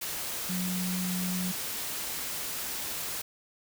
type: tone in noise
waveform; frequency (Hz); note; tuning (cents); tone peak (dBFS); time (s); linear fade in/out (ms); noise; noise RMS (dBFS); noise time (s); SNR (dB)
sine; 182.4; F#3; -24; -30; 0.49-1.52; 10; white; -35; 0.01-3.22; +2
effects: none